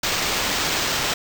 violet noise with sample-and-hold, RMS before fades -23 dBFS, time 0.03-1.14 s, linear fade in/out 5 ms, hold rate 11025 Hz, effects none

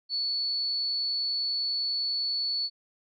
sine tone, 4435 Hz, C#8, in tune, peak -26 dBFS, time 0.09-2.7 s, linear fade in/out 50 ms, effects MP3 48 kbps

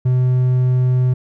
triangle tone, 126.8 Hz, B2, 46 cents sharp, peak -10 dBFS, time 0.05-1.14 s, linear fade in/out 10 ms, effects none

